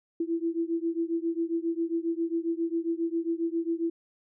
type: beating tone pair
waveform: sine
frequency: 330 / 337.4 Hz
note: E4 / E4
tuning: +2 / +40 cents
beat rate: 7.4 Hz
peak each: -29 / -30 dBFS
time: 0.2-3.9 s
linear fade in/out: 5 ms
effects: none